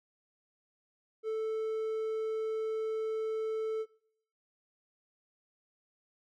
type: tone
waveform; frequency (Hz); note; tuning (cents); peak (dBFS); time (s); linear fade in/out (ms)
triangle; 440; A4; 0; -29; 1.23-3.86; 50
effects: noise-tail reverb RT60 0.6 s tail -21 dB re dry